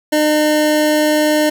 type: tone pair together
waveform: square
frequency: 303.5 / 607 Hz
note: D#4 / D#5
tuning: -43 / -43 cents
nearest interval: octave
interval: 1200 cents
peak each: -15 dBFS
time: 0.12-1.5 s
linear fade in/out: 10 ms
effects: 8-bit